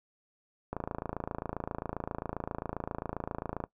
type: click train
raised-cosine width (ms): 1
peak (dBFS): -20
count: 81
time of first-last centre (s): 0.73-3.639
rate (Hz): 27.5
effects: noise-tail reverb RT60 0.1 s tail -18 dB re dry